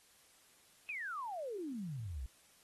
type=exponential sweep; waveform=sine; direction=down; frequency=2613 to 57.8 Hz; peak=-39 dBFS; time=0.89-2.26 s; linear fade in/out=0 ms; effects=white hiss -66 dBFS RMS until 2.63 s + AAC 32 kbps